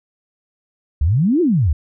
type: exponential two-way sweep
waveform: sine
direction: up then down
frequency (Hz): 65.8 to 373.1 to 65.8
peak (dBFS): -12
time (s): 1.01-1.73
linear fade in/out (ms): 5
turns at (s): 1.41
effects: none